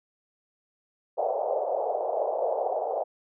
white band-pass noise, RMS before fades -28 dBFS, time 1.17-3.04 s, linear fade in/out 20 ms, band 470 to 760 Hz, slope 48 dB/octave, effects none

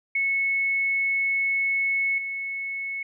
sine tone with level steps, 2200 Hz, C#7, 14 cents flat, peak -21 / -28 dBFS, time 0.15-3.03 s, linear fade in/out 5 ms, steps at 2.18 s, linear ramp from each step 2 ms, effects none

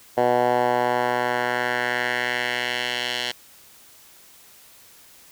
10% pulse tone with band-pass filter sweep, 122.8 Hz, B2, 9 cents flat, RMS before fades -23 dBFS, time 0.17-3.32 s, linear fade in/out 10 ms, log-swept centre 680 to 3400 Hz, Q 1.7, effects white hiss -50 dBFS RMS until 5.31 s

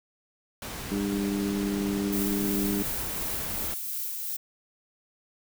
pink noise, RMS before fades -37 dBFS, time 0.62-3.74 s, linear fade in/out 2 ms
harmonic tone, 100 Hz, G2, 35 cents sharp, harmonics 2 / 3 / 4, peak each -28 / -30 / -34 dBFS, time 0.91-2.83 s, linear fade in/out 10 ms
violet noise with tremolo, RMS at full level -32 dBFS, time 2.12-4.37 s, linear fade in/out 10 ms, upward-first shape sine, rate 2.8 Hz, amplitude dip 25%
effects none

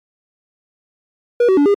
triangle tone with pitch steps, 480.7 / 379 / 287.9 / 404.5 Hz, B4 / F#4 / D4 / G#4, -47 / +42 / -34 / -46 cents, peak -7 dBFS, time 1.4-1.744 s, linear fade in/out 5 ms, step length 86 ms, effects MP3 64 kbps

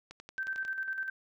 click train, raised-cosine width 0.2 ms, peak -29 dBFS, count 7, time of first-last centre 0.11-0.651 s, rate 11.1 Hz
sine tone with tremolo, 1554 Hz, G6, 16 cents flat, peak -31 dBFS, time 0.38-1.1 s, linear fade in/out 5 ms, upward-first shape square, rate 10 Hz, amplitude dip 50%
effects none

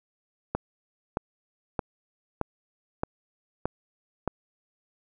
click train, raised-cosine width 1 ms, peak -12 dBFS, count 7, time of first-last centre 0.55-4.277 s, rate 1.61 Hz, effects none

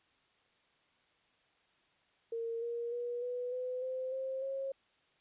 sine tone with pitch steps, 460 / 470.8 / 481.8 / 493 / 504.5 / 516.3 / 528.4 / 540.8 Hz, A#4 / A#4 / B4 / B4 / B4 / C5 / C5 / C#5, -23 / +17 / -43 / -3 / +37 / -23 / +17 / -43 cents, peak -35 dBFS, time 2.32-4.72 s, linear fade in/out 5 ms, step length 300 ms, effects white hiss -71 dBFS RMS until 5.2 s + resampled to 8000 Hz

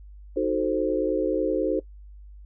sine chord, D# diminished seventh, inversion none, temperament equal, 311.1 / 370 / 440 / 523.3 Hz, D#4 / F#4 / A4 / C5, 0 / 0 / 0 / 0 cents, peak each -27 dBFS, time 0.36-1.8 s, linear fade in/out 10 ms, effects noise-tail reverb RT60 0.1 s tail -20 dB re dry + added 50 Hz sine -42 dBFS peak until 2.45 s

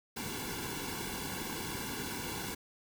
pink noise with comb filter, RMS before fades -39 dBFS, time 0.16-2.55 s, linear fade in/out 10 ms, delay 1.6 ms, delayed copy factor -0.85, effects none

